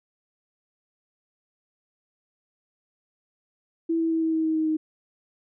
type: tone with pitch steps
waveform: sine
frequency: 329.6 / 327.1 / 324.7 / 322.3 / 319.8 / 317.5 / 315.1 / 312.7 Hz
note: E4 / E4 / E4 / E4 / D#4 / D#4 / D#4 / D#4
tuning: 0 / -13 / -26 / -39 / +48 / +35 / +22 / +9 cents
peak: -21 dBFS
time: 3.89-4.77 s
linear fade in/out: 10 ms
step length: 110 ms
effects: none